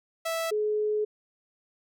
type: tone pair in turn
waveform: sawtooth / sine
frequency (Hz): 657 / 424.2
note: E5 / G#4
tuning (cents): -6 / +37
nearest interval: minor sixth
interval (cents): 757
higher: first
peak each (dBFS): -24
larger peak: neither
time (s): 0.25-0.51 / 0.51-1.05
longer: second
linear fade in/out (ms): 10
effects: none